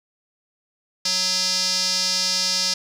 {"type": "tone with band-pass filter", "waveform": "square", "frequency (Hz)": 185, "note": "F#3", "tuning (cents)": 0, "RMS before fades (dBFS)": -22, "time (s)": [1.05, 2.74], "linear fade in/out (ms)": 5, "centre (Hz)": 5100, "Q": 5.3, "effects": []}